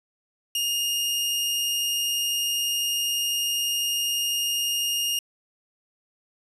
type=tone; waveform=sawtooth; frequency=2838 Hz; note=F7; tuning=27 cents sharp; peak=-20 dBFS; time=0.55-5.19 s; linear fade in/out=2 ms; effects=resampled to 32000 Hz